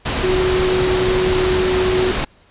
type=tone in noise; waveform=sine; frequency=370.1 Hz; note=F#4; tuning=in tune; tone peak=-15 dBFS; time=0.23-2.12 s; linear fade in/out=10 ms; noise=pink; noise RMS=-20 dBFS; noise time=0.05-2.25 s; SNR=+2 dB; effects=pink hiss -52 dBFS RMS until 2.5 s + resampled to 8000 Hz